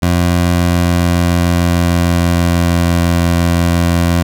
20% pulse tone with pitch glide, 87.31 to 85.76 Hz, F2 to F2, 0 to -31 cents, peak -5 dBFS, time 0.02-4.23 s, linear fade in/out 10 ms, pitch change -31 cents, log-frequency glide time 0.4-3.16 s, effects none

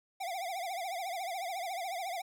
square tone with vibrato, 727 Hz, F#5, 31 cents flat, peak -36 dBFS, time 0.2-2.22 s, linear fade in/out 10 ms, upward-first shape triangle, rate 14 Hz, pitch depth 170 cents each way, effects none

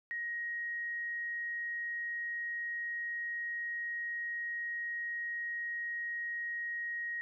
sine tone, 1884 Hz, A#6, 18 cents sharp, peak -35 dBFS, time 0.11-7.21 s, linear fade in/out 0 ms, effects none

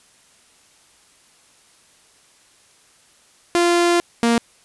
sawtooth tone pair in turn, 346.2 / 233.6 Hz, F4 / A#3, -15 / +4 cents, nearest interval perfect fifth, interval 681 cents, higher first, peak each -10 dBFS, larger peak neither, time 3.55-4 / 4.23-4.38 s, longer first, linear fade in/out 0 ms, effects white hiss -54 dBFS RMS until 4.64 s + resampled to 24000 Hz

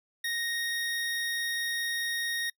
25% pulse tone, 1864.7 Hz, A#6, in tune, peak -26 dBFS, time 0.24-2.5 s, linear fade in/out 5 ms, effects noise-tail reverb RT60 0.1 s tail -26 dB re dry

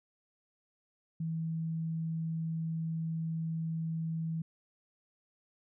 sine tone, 162.4 Hz, E3, 26 cents flat, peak -32 dBFS, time 1.2-4.42 s, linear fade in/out 5 ms, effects none

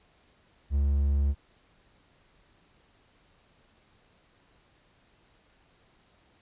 triangle tone, 70.4 Hz, C#2, 27 cents sharp, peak -20 dBFS, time 0.7-1.35 s, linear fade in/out 50 ms, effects pink hiss -64 dBFS RMS until 6.41 s + resampled to 8000 Hz

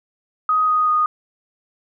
sine tone with pitch steps, 1254 / 1244.6 / 1235.3 Hz, D#6 / D#6 / D#6, +13 / 0 / -13 cents, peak -14 dBFS, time 0.49-1.06 s, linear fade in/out 2 ms, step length 190 ms, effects none

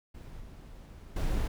brown noise with level steps, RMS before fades -45 / -47 / -30 dBFS, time 0.14-1.48 s, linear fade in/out 10 ms, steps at 0.4 / 1.16 s, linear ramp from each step 5 ms, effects none

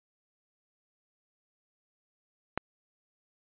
click, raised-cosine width 0.5 ms, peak -13 dBFS, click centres 2.576 s, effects resampled to 8000 Hz

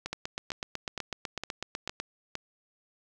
two click trains, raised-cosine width 0.2 ms, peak -16 / -17 dBFS, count 16 / 6, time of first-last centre 0.13-2 / 0.06-2.354 s, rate 8.02 / 2.18 Hz, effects none

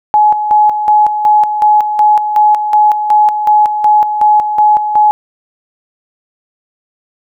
sine tone with tremolo, 845 Hz, G#5, 30 cents sharp, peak -4 dBFS, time 0.14-5.11 s, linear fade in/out 0 ms, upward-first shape square, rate 2.7 Hz, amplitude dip 60%, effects none

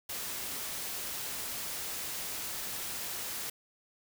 white noise, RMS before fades -38 dBFS, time 0.09-3.5 s, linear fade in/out 5 ms, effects none

